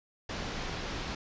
pink low-pass noise, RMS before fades -37 dBFS, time 0.29-1.15 s, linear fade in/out 5 ms, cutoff 5700 Hz, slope 24 dB/octave, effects resampled to 16000 Hz

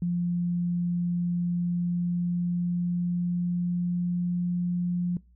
sine tone with pitch glide, 174.61 to 176.43 Hz, F3 to F3, 0 to +18 cents, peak -24 dBFS, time 0.02-5.17 s, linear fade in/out 2 ms, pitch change +18 cents, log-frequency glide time 1.55-4.52 s, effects noise-tail reverb RT60 0.3 s tail -23 dB re dry + added 60 Hz sine -55 dBFS peak until 5.35 s

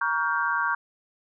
sine chord, G half-diminished seventh, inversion first, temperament just, 940.8 / 1128.9 / 1411.2 / 1568 Hz, Bb5 / Db6 / F6 / G6, +16 / +31 / +18 / 0 cents, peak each -29 / -28 / -29 / -27 dBFS, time 0.01-0.75 s, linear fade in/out 5 ms, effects none

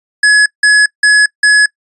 square tone bursts, 1692 Hz, G#6, 32 cents sharp, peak -5 dBFS, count 4, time 0.23-1.66 s, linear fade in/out 5 ms, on 230 ms, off 170 ms, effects noise-tail reverb RT60 0.1 s tail -25 dB re dry + resampled to 24000 Hz

